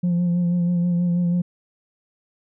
sine tone with vibrato, 174.9 Hz, F3, 3 cents sharp, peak -15 dBFS, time 0.03-1.42 s, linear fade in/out 10 ms, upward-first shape sine, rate 6.2 Hz, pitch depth 28 cents each way, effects tanh soft clip ceiling -16 dBFS

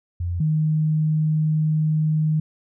sine tone pair in turn, 87.31 / 155.21 Hz, F2 / D#3, 0 / -4 cents, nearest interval minor seventh, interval 996 cents, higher second, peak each -22 / -17 dBFS, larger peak second, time 0.2-0.4 / 0.4-2.4 s, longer second, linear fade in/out 5 ms, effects none

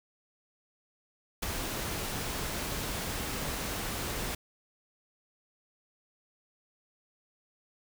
pink noise with ADSR envelope, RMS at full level -30 dBFS, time 1.42-4.35 s, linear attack 11 ms, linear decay 12 ms, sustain -5 dB, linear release 5 ms, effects none

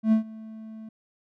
triangle tone with ADSR envelope, 220 Hz, A3, in tune, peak -13 dBFS, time 0.03-0.89 s, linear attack 91 ms, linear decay 110 ms, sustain -23 dB, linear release 5 ms, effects none

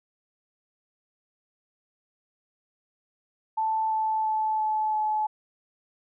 sine tone with pitch steps, 880 / 874.4 / 868.9 / 863.4 / 857.9 Hz, A5 / A5 / A5 / A5 / A5, 0 / -11 / -22 / -33 / -44 cents, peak -23 dBFS, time 3.57-5.27 s, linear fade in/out 10 ms, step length 340 ms, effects none

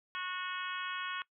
harmonic tone, 366.1 Hz, F#4, 18 cents flat, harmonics 3 / 4 / 5 / 6 / 7 / 8 / 9, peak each -41 / -41 / -45 / -48 / -46 / -48 / -46 dBFS, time 0.15-1.22 s, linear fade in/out 0 ms, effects noise-tail reverb RT60 0.1 s tail -21 dB re dry

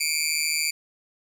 15% pulse tone with amplitude modulation, 2349 Hz, D7, in tune, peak -12 dBFS, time 0-0.71 s, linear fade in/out 10 ms, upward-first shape sine, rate 154 Hz, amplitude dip 95%, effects none

